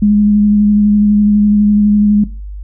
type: tone with vibrato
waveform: sine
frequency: 207.7 Hz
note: G#3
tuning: in tune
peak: -6 dBFS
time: 0.02-2.24 s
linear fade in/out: 5 ms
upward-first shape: square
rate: 12 Hz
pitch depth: 11 cents each way
effects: noise-tail reverb RT60 0.3 s tail -17 dB re dry + added 50 Hz sine -23 dBFS peak until 2.63 s